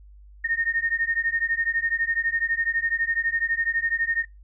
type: beating tone pair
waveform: sine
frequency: 1834 / 1846 Hz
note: A#6 / A#6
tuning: -29 / -17 cents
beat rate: 12 Hz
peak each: -25 dBFS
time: 0.44-4.25 s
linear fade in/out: 10 ms
effects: noise-tail reverb RT60 0.2 s tail -22 dB re dry + added 50 Hz sine -45 dBFS peak until 4.43 s